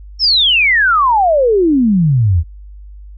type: exponential sweep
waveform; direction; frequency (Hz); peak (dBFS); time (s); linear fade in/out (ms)
sine; down; 5510 to 75.8; -8; 0.19-2.44; 50
effects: added 50 Hz sine -31 dBFS peak until 3.17 s